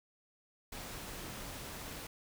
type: noise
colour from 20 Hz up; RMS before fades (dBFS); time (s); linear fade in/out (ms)
pink; -45; 0.72-2.07; 5
effects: none